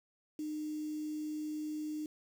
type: tone with quantisation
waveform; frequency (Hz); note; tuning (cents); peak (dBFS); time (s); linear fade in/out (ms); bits
sine; 304.9; D#4; -35; -36; 0.39-2.06; 2; 9
effects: none